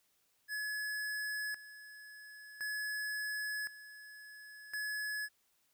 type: tone with tremolo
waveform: square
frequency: 1700 Hz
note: G#6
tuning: 40 cents sharp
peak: -37 dBFS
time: 0.48-5.29 s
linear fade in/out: 50 ms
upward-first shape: square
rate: 0.47 Hz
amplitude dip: 80%
effects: white hiss -75 dBFS RMS until 5.73 s